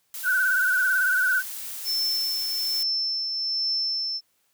blue noise, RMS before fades -35 dBFS, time 0.14-2.83 s, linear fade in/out 2 ms
sine tone with vibrato, 1499 Hz, F#6, 22 cents sharp, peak -19 dBFS, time 0.23-1.43 s, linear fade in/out 50 ms, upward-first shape sine, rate 18 Hz, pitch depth 60 cents each way
sine tone with tremolo, 5320 Hz, E8, 15 cents sharp, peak -22 dBFS, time 1.84-4.21 s, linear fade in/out 50 ms, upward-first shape triangle, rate 1.2 Hz, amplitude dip 40%
effects white hiss -69 dBFS RMS until 4.53 s + high-pass 60 Hz 12 dB/octave

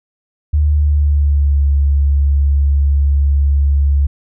sine tone with pitch glide, 74.5 to 70.52 Hz, D2 to C#2, +25 to +30 cents, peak -9 dBFS, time 0.53-4.07 s, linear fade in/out 10 ms, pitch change -95 cents, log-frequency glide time 0.69-1.65 s, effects none

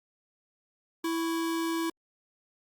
square tone pair together, 330 / 1110.6 Hz, E4 / C#6, +2 / +3 cents, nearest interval octave + major sixth, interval 2101 cents, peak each -29 / -40 dBFS, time 1.04-1.9 s, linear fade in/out 5 ms, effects Opus 48 kbps

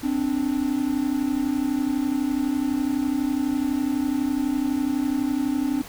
triangle tone pair together, 261.7 / 293.7 Hz, C4 / D4, 0 / 0 cents, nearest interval major second, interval 200 cents, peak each -22 / -22 dBFS, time 0.03-5.82 s, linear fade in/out 10 ms, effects pink hiss -41 dBFS RMS until 5.88 s

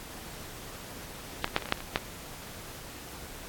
clicks, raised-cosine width 0.3 ms, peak -10 / -22 / -8 / -22 / -21 / -21 / -6 / -29 / -22 / -9 dBFS, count 10, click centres 1.444 / 1.478 / 1.564 / 1.623 / 1.657 / 1.689 / 1.724 / 1.774 / 1.805 / 1.959 s, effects pink hiss -44 dBFS RMS until 3.48 s + AAC 64 kbps

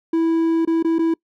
triangle tone with dropouts, 328.4 Hz, E4, 6 cents flat, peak -13 dBFS, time 0.13-1.14 s, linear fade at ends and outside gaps 5 ms, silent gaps 0.651-0.674 / 0.827-0.846 / 0.985-0.991 s, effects noise-tail reverb RT60 0.1 s tail -25 dB re dry

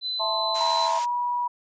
sine tone, 4023 Hz, B7, 31 cents sharp, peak -26 dBFS, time 0.01-0.9 s, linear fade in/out 50 ms
sine chord, A minor, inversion second, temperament equal, 659.3 / 880 / 1046.5 Hz, E5 / A5 / C6, 0 / 0 / 0 cents, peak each -29 dBFS, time 0.19-1 s, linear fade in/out 20 ms
white high-pass noise, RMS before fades -33 dBFS, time 0.54-1.06 s, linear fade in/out 20 ms, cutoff 490 Hz, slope 96 dB/octave
sine tone with pitch glide, 954 to 971.2 Hz, A#5 to B5, +40 to -29 cents, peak -23 dBFS, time 0.6-1.48 s, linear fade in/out 10 ms, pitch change +31 cents, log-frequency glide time 0.96-1.15 s
effects resampled to 16000 Hz

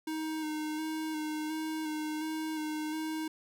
square tone with vibrato, 311.1 Hz, D#4, in tune, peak -34 dBFS, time 0.07-3.28 s, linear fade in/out 5 ms, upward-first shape square, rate 1.4 Hz, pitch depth 20 cents each way, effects none

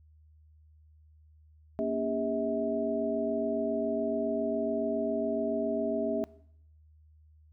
sine tone cluster, 234.6 / 281.8 / 403.3 / 644 Hz, A#3 / C#4 / G4 / E5, +11 / +29 / +49 / -41 cents, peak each -34 / -35 / -34 / -31 dBFS, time 1.79-6.24 s, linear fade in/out 0 ms, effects noise-tail reverb RT60 0.7 s tail -20 dB re dry + added 77 Hz sine -56 dBFS peak until 7.52 s

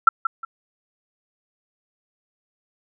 sine tone with echo, 1342 Hz, E6, 31 cents sharp, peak -6 dBFS, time 0.07-0.09 s, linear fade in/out 5 ms, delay 180 ms, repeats 2, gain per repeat -11 dB, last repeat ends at 0.45 s, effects none

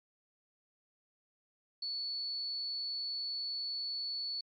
sine tone, 4435 Hz, C#8, in tune, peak -35 dBFS, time 1.82-4.41 s, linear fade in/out 5 ms, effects MP3 32 kbps

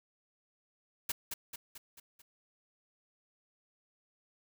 white noise with echo, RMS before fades -34 dBFS, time 1.09-1.12 s, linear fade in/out 5 ms, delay 220 ms, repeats 5, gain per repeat -5 dB, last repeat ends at 2.22 s, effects none

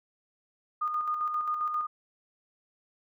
sine tone with tremolo, 1225 Hz, D#6, 27 cents flat, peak -26 dBFS, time 0.81-1.87 s, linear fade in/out 10 ms, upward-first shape square, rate 7.5 Hz, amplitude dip 40%, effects none

